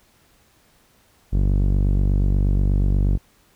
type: tone with low-pass filter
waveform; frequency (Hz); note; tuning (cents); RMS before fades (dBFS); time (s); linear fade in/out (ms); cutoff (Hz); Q
sawtooth; 48.32; G1; -24; -18; 1.32-3.18; 20; 260; 0.63
effects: pink hiss -58 dBFS RMS until 3.55 s